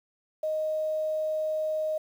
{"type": "tone", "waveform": "sine", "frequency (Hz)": 622.3, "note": "D#5", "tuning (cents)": 0, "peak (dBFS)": -26, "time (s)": [0.43, 1.98], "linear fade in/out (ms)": 5, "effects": ["9-bit"]}